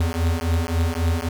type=beating tone pair; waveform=square; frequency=81.4 / 85.1 Hz; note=E2 / F2; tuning=-21 / -44 cents; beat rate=3.7 Hz; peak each=-23 dBFS; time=0-1.29 s; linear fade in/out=5 ms; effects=none